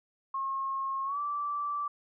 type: tone with pitch glide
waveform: sine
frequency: 1080 to 1164.2 Hz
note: C#6 to D6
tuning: -45 to -15 cents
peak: -30 dBFS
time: 0.34-1.88 s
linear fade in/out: 5 ms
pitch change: +130 cents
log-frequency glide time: 1.05-1.19 s
effects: none